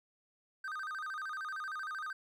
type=tone with vibrato; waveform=triangle; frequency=1383 Hz; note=F6; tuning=17 cents flat; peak=-36 dBFS; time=0.64-2.13 s; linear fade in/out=5 ms; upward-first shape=square; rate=13 Hz; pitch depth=200 cents each way; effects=none

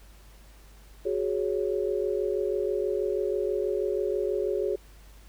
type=chord; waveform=sine; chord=F# suspended second; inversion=none; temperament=just; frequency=370 / 416.2 / 555 Hz; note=F#4 / G#4 / C#5; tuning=0 / +4 / +2 cents; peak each=-29 / -28 / -32 dBFS; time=1.05-4.76 s; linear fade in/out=10 ms; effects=added 50 Hz sine -49 dBFS peak until 5.28 s + pink hiss -57 dBFS RMS until 5.28 s

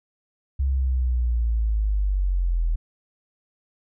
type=linear sweep; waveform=sine; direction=down; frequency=68.4 to 40 Hz; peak=-19 dBFS; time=0.59-2.76 s; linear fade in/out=10 ms; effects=none

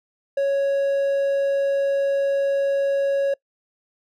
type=tone; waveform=triangle; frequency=554.4 Hz; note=C#5; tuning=in tune; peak=-16 dBFS; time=0.37-3.34 s; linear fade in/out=5 ms; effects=noise-tail reverb RT60 0.1 s tail -24 dB re dry

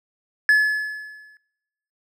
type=tone with exponential decay; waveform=triangle; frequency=1713 Hz; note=A6; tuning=47 cents flat; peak=-8 dBFS; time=0.49-1.37 s; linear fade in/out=1 ms; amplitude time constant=190 ms; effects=noise-tail reverb RT60 1.0 s tail -22 dB re dry + tanh soft clip ceiling -4 dBFS

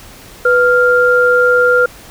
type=tone pair together; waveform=sine; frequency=493.9 / 1396.9 Hz; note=B4 / F6; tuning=0 / 0 cents; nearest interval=octave + tritone; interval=1800 cents; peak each=-10 dBFS; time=0.45-1.86 s; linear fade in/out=5 ms; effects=pink hiss -37 dBFS RMS until 2.1 s

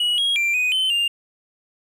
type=tone with pitch steps; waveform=triangle; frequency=2917 / 3286 / 2364 / 2492 / 3063 / 2801 Hz; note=F#7 / G#7 / D7 / D#7 / G7 / F7; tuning=-25 / -19 / +11 / +2 / -41 / +4 cents; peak=-16 dBFS; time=0-1.08 s; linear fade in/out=5 ms; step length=180 ms; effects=none

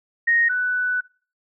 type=tone pair in turn; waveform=sine; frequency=1864.7 / 1490 Hz; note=A#6 / F#6; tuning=0 / +12 cents; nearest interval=major third; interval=388 cents; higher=first; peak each=-15 / -19 dBFS; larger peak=first; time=0.27-0.49 / 0.49-1.01 s; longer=second; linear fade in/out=10 ms; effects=noise-tail reverb RT60 0.4 s tail -22 dB re dry

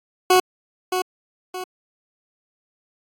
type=tone with echo; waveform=20% pulse; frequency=368 Hz; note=F#4; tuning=9 cents flat; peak=-7 dBFS; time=0.3-0.4 s; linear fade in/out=5 ms; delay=620 ms; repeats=2; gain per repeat=-8 dB; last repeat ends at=1.64 s; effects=AAC 64 kbps

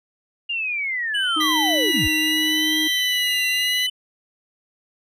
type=linear sweep; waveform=sine; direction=down; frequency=2838 to 42.51 Hz; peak=-22 dBFS; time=0.49-2.08 s; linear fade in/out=10 ms
type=tone with vibrato; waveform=triangle; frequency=2960 Hz; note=F#7; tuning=in tune; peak=-20 dBFS; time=1.14-3.9 s; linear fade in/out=10 ms; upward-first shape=triangle; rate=0.75 Hz; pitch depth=130 cents each way
type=tone; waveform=triangle; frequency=311.1 Hz; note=D#4; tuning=in tune; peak=-22 dBFS; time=1.36-2.88 s; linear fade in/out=10 ms
type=tone with pitch glide; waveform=25% pulse; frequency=1975.5 to 2001 Hz; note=B6 to B6; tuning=0 to +22 cents; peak=-18 dBFS; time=1.4-3.87 s; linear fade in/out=10 ms; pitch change=+22 cents; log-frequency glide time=2.95-3.48 s
effects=resampled to 32000 Hz

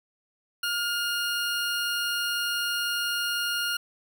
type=tone; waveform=20% pulse; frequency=1418 Hz; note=F6; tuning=26 cents sharp; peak=-21 dBFS; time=0.63-3.77 s; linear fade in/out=5 ms; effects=none

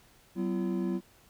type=tone cluster; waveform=triangle; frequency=189.2 / 250.4 / 339.8 Hz; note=F#3 / B3 / F4; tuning=+39 / +24 / -47 cents; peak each=-29 / -34 / -31 dBFS; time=0.35-1.01 s; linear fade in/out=50 ms; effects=pink hiss -61 dBFS RMS until 1.29 s

